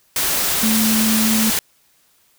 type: tone in noise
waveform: sine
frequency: 220 Hz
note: A3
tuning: in tune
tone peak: -16 dBFS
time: 0.63-1.5 s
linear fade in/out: 2 ms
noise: white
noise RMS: -19 dBFS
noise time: 0.16-1.59 s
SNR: 0 dB
effects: white hiss -58 dBFS RMS until 2.38 s